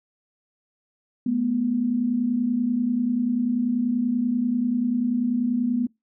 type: tone pair together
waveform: sine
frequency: 214.2 / 244.5 Hz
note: A3 / B3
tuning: -46 / -17 cents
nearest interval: major second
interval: 229 cents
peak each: -27 / -21 dBFS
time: 1.26-5.87 s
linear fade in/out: 5 ms
effects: noise-tail reverb RT60 0.2 s tail -25 dB re dry